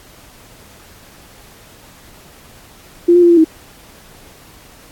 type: tone with pitch steps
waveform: sine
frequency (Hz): 346 / 352.9 / 345.1 / 341.6 / 319.5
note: F4 / F4 / F4 / F4 / D#4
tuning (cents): -16 / +18 / -21 / -38 / +46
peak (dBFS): -5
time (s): 3.08-3.445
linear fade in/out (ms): 10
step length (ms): 73
effects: pink hiss -43 dBFS RMS until 4.91 s + AAC 64 kbps